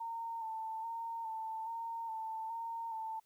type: tone with vibrato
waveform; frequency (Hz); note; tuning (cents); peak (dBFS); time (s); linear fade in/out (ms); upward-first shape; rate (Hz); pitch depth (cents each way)
sine; 903; A5; +45; -38; 0-3.2; 10; square; 1.2; 28
effects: white hiss -75 dBFS RMS until 3.25 s